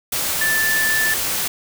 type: tone in noise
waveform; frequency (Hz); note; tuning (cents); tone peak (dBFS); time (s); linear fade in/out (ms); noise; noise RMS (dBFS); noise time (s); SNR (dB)
sine; 1757; A6; -3; -17; 0.41-1.14; 5; white; -22; 0.12-1.48; +2
effects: none